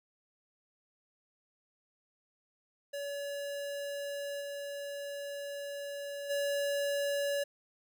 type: tone with level steps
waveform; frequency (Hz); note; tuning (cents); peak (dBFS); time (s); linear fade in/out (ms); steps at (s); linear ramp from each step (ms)
square; 568; C#5; +42; -37 / -39 / -31; 2.93-7.44; 10; 4.4 / 6.29; 20
effects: none